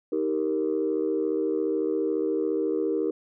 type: chord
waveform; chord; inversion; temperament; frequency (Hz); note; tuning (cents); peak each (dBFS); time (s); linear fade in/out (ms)
sine; Eb major; none; equal with one note detuned; 314.4 / 392 / 466.2; Eb4 / G4 / Bb4; +18 / 0 / 0; -27 / -27 / -27; 0.12-3.11; 5
effects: tanh soft clip ceiling -16 dBFS